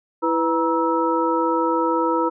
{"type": "tone cluster", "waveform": "sine", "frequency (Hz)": [329.4, 496.1, 950, 1308], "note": ["E4", "B4", "A#5", "E6"], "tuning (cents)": [-1, 8, 33, -14], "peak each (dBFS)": [-22, -23, -22, -25], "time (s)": [0.22, 2.3], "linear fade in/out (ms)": 20, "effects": []}